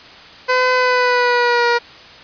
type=tone with pitch glide; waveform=15% pulse; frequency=507 to 475.8 Hz; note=B4 to A#4; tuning=+45 to +35 cents; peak=-6 dBFS; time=0.48-1.79 s; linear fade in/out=20 ms; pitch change=-110 cents; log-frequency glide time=0.74-1.67 s; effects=white hiss -39 dBFS RMS until 2.23 s + resampled to 11025 Hz